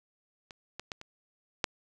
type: clicks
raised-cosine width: 0.2 ms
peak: -28 / -21 / -19 / -27 / -9 dBFS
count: 5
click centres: 0.508 / 0.796 / 0.918 / 1.014 / 1.642 s
effects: none